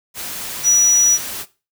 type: tone in noise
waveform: sine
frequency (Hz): 5850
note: F#8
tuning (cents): -21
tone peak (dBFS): -10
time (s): 0.63-1.19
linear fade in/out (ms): 50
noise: white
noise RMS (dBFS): -28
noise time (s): 0.14-1.46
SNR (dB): +15
effects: noise-tail reverb RT60 0.3 s tail -17 dB re dry